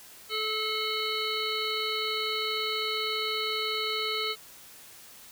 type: harmonic tone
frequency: 433.8 Hz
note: A4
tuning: 25 cents flat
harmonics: 1 / 3 / 5 / 7 / 9 / 10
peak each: -35 / -35 / -35 / -35 / -35 / -35 dBFS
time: 0.29-4.36 s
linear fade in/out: 50 ms
effects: white hiss -50 dBFS RMS until 5.31 s